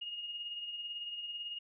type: tone with tremolo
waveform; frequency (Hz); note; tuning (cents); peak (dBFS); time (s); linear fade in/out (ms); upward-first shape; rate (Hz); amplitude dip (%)
sine; 2857; F7; +39; -37; 0.01-1.59; 10; sine; 18; 45
effects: none